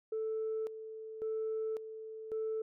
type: tone with tremolo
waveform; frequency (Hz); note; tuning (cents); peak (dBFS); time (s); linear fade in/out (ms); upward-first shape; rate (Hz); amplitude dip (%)
sine; 440; A4; 0; -32; 0.12-2.62; 5; square; 0.91; 70
effects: tanh soft clip ceiling -30 dBFS